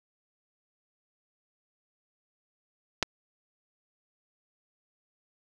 clicks, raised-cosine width 0.2 ms, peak -7 / -21 dBFS, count 2, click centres 3.027 / 3.03 s, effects none

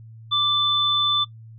sine tone pair together, 1174.7 / 3520 Hz, D6 / A7, 0 / 0 cents, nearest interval octave + perfect fifth, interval 1900 cents, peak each -24 / -18 dBFS, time 0.31-1.25 s, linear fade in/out 20 ms, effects noise-tail reverb RT60 0.1 s tail -22 dB re dry + added 112 Hz sine -40 dBFS peak until 1.58 s

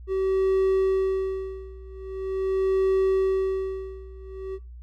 triangle tone with tremolo, 382.3 Hz, G4, 43 cents flat, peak -16 dBFS, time 0.07-4.59 s, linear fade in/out 50 ms, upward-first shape sine, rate 0.43 Hz, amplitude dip 95%, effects noise-tail reverb RT60 0.2 s tail -17 dB re dry + added 60 Hz sine -39 dBFS peak until 4.82 s

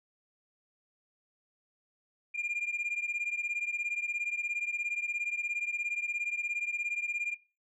sine beating tone pair, 2400 / 2417 Hz, D7 / D7, +37 / +49 cents, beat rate 17 Hz, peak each -32 / -32 dBFS, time 2.34-7.35 s, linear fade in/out 20 ms, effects noise-tail reverb RT60 0.3 s tail -18 dB re dry + tanh soft clip ceiling -28 dBFS

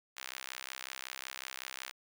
sawtooth tone with high-pass filter, 65.41 Hz, C2, in tune, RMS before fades -45 dBFS, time 0.16-1.92 s, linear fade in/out 20 ms, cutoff 1800 Hz, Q 0.82, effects none

